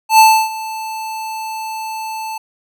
square tone with ADSR envelope, 880 Hz, A5, in tune, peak -4 dBFS, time 0.09-2.38 s, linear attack 98 ms, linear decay 300 ms, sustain -19 dB, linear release 6 ms, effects none

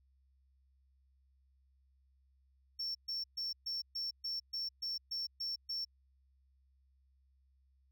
triangle tone bursts, 5440 Hz, F8, 46 cents flat, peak -35 dBFS, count 11, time 2.79-5.85 s, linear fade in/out 10 ms, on 160 ms, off 130 ms, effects added 66 Hz sine -68 dBFS peak until 7.91 s

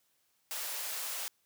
white high-pass noise, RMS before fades -38 dBFS, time 0.51-1.28 s, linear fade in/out 0 ms, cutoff 490 Hz, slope 24 dB/octave, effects white hiss -74 dBFS RMS until 1.45 s + high-pass 80 Hz 12 dB/octave

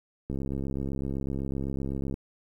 click train, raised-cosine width 3 ms, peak -20 dBFS, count 126, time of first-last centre 0.3-2.141 s, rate 67.9 Hz, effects 10-bit

